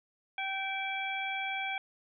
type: harmonic tone with a mistuned harmonic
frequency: 776 Hz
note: G5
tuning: 18 cents flat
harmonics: 1 / 2 / 3 / 4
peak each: -37 / -41 / -35 / -42 dBFS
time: 0.38-1.78 s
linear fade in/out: 2 ms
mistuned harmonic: 4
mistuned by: +110 cents
effects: none